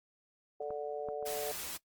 harmonic tone, 146.8 Hz, D3, in tune, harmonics 3 / 4 / 5, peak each -38 / -40 / -42 dBFS, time 0.6-1.52 s, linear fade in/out 5 ms
clicks, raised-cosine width 1 ms, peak -33 / -30 / -39 dBFS, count 3, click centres 0.706 / 1.087 / 1.227 s
white noise, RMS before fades -41 dBFS, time 1.25-1.78 s, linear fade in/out 20 ms
effects noise-tail reverb RT60 0.1 s tail -19 dB re dry + Opus 24 kbps

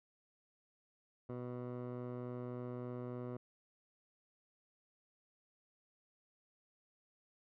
15% pulse tone with low-pass filter, 123.47 Hz, B2, in tune, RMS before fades -44 dBFS, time 1.29-3.37 s, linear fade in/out 5 ms, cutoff 880 Hz, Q 1.1, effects none

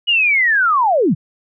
sine linear sweep, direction down, 2929 to 116.54 Hz, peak -11 dBFS, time 0.07-1.15 s, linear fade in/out 20 ms, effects none

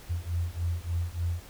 sine beating tone pair, 84.2 / 87.6 Hz, E2 / F2, +37 / +6 cents, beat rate 3.4 Hz, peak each -31 dBFS, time 0.09-1.42 s, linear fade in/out 20 ms, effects added 48 Hz sine -53 dBFS peak until 1.49 s + pink hiss -50 dBFS RMS until 1.49 s

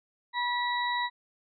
harmonic tone, 972 Hz, B5, 28 cents flat, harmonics 1 / 2 / 4, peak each -29 / -32 / -35 dBFS, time 0.33-1.1 s, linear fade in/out 50 ms, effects none

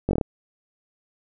slowing click train, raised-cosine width 2 ms, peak -9 dBFS, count 6, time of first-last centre 0.09-0.212 s, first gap 20 ms, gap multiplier 1.1, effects none

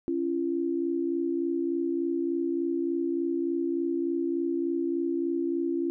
sine tone pair together, 277.2 / 340.6 Hz, C#4 / F4, 0 / -43 cents, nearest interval major third, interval 357 cents, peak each -30 / -27 dBFS, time 0.08-5.9 s, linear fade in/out 0 ms, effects none

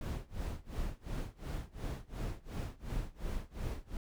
brown noise with tremolo, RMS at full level -36 dBFS, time 0.01-3.97 s, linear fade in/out 2 ms, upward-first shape sine, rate 2.8 Hz, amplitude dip 95%, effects none

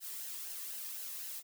blue noise with flanger, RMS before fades -43 dBFS, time 0-1.43 s, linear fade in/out 50 ms, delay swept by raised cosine 0.84 to 1.38 ms, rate 4 Hz, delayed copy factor -0.5, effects none

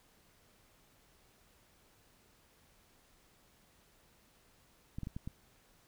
clicks, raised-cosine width 5 ms, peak -28 dBFS, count 5, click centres 4.985 / 5.033 / 5.071 / 5.165 / 5.275 s, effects pink hiss -67 dBFS RMS until 5.87 s

